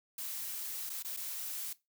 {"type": "noise with dropouts", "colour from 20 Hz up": "blue", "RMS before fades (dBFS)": -40, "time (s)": [0.18, 1.73], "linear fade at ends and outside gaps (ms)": 5, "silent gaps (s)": [[0.896, 0.9], [1.026, 1.046], [1.166, 1.171]], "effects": ["noise-tail reverb RT60 0.2 s tail -18 dB re dry"]}